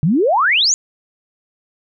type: exponential sweep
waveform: sine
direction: up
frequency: 138.9 to 7150 Hz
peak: -11 dBFS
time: 0.03-0.74 s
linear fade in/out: 0 ms
effects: none